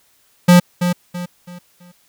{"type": "tone with echo", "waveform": "square", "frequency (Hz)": 177, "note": "F3", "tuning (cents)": 23, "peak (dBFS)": -6, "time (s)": [0.48, 0.6], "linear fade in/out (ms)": 10, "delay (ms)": 330, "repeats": 4, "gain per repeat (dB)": -9, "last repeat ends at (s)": 1.92, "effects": ["white hiss -57 dBFS RMS until 2.08 s"]}